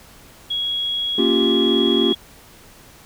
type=tone; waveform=sine; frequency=3322 Hz; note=G#7; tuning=in tune; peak=-20 dBFS; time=0.5-2.15 s; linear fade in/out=10 ms
type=chord; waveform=triangle; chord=G half-diminished seventh; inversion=first; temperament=equal; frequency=233.1 / 277.2 / 349.2 / 392 Hz; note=Bb3 / Db4 / F4 / G4; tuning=0 / 0 / 0 / 0 cents; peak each=-19 / -20 / -18 / -19 dBFS; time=1.18-2.13 s; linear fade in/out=5 ms
effects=pink hiss -46 dBFS RMS until 3.05 s